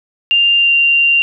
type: tone with pitch glide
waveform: sine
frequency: 2794 to 2775 Hz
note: F7 to F7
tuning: 0 to -12 cents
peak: -8 dBFS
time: 0.31-1.22 s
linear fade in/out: 0 ms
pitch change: -12 cents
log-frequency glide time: 0.57-0.72 s
effects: none